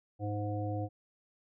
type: harmonic tone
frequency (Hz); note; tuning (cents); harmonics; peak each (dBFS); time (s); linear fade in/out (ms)
103.83; G#2; 0; 1 / 3 / 5 / 7; -34 / -39 / -41 / -41; 0.19-0.89; 50
effects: none